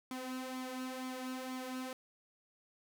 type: tone with flanger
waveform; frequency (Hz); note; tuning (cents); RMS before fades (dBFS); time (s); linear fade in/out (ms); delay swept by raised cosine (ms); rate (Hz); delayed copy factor
sawtooth; 257.2; C4; -30; -42; 0.11-1.93; 2; 0.88 to 3.18; 2.1; +0.6
effects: none